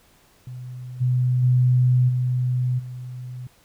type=tone with level steps; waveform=sine; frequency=125.6 Hz; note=B2; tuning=30 cents sharp; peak=-32 / -17 / -14 / -19 / -31 dBFS; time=0.47-3.47 s; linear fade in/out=2 ms; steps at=1 / 1.42 / 2.08 / 2.78 s; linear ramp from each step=20 ms; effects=pink hiss -57 dBFS RMS until 3.64 s